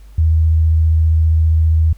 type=tone with vibrato; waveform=sine; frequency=80 Hz; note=D#2; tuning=49 cents sharp; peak=-9 dBFS; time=0.18-1.93 s; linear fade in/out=5 ms; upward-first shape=sine; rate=15 Hz; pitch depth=14 cents each way; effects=added 50 Hz sine -36 dBFS peak until 1.97 s + pink hiss -54 dBFS RMS until 1.97 s